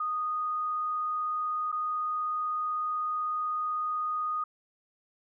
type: tone with dropouts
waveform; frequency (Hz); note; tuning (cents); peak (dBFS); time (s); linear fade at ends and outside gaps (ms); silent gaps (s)
sine; 1238; D#6; -9; -28; 0-4.44; 5; 1.718-1.725
effects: none